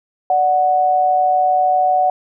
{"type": "tone pair together", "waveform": "sine", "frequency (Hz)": [587.3, 739.9], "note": ["D5", "F#5"], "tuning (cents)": [0, 0], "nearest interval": "major third", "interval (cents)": 400, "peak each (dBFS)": [-20, -12], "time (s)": [0.3, 2.1], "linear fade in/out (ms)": 2, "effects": []}